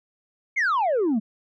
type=exponential sweep; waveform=sine; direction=down; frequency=2253 to 202.8 Hz; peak=-17 dBFS; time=0.56-1.2 s; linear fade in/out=20 ms; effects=tanh soft clip ceiling -18 dBFS